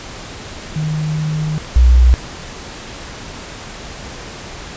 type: tone pair in turn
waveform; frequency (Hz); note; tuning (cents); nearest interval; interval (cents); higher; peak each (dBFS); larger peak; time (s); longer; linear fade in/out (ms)
sine; 154.5 / 61.54; D#3 / B1; -12 / -5; octave + major third; 1593; first; -16 / -5; second; 0.76-1.58 / 1.76-2.14; first; 0
effects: pink hiss -31 dBFS RMS until 4.76 s + resampled to 16000 Hz